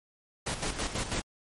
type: noise with tremolo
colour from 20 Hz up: pink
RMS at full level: -31 dBFS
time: 0.46-1.22 s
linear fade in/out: 10 ms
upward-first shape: square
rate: 6.1 Hz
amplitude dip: 60%
effects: MP3 48 kbps